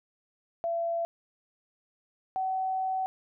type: tone pair in turn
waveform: sine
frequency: 675 / 756.7 Hz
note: E5 / F#5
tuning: +41 / +39 cents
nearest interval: major second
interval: 198 cents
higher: second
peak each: -27 dBFS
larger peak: neither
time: 0.64-1.05 / 2.36-3.06 s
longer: second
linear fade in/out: 0 ms
effects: none